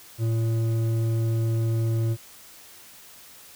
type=tone with hard clipping; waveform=sine; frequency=113.4 Hz; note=A#2; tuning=47 cents flat; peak=-23 dBFS; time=0.18-2.17 s; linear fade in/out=50 ms; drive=8 dB; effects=white hiss -48 dBFS RMS until 3.55 s